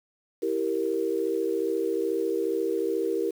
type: chord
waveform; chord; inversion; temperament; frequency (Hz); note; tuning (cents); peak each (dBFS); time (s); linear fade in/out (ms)
sine; E diminished; none; equal; 329.6 / 392 / 466.2; E4 / G4 / Bb4; 0 / 0 / 0; -30 / -28 / -28; 0.42-3.31; 10
effects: 8-bit